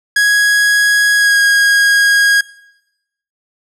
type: tone with pitch glide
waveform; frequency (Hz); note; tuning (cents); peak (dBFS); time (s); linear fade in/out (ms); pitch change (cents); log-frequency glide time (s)
45% pulse; 1661.2 to 1639.3; G#6 to G#6; 0 to -23; -8; 0.16-2.41; 5; -23; 1.16-1.39
effects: noise-tail reverb RT60 0.9 s tail -21 dB re dry + low-pass 11000 Hz 12 dB/octave